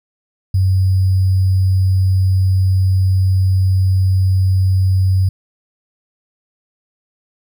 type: tone with sample-and-hold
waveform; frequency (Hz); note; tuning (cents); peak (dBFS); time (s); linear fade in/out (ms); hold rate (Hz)
sine; 94.2; F#2; +32; -10; 0.54-5.29; 5; 4900
effects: none